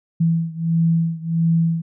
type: beating tone pair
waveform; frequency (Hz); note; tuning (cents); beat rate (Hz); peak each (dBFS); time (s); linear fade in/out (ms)
sine; 164.81 / 166.31; E3 / E3; 0 / +16; 1.5; -18 / -20; 0.2-1.82; 10
effects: none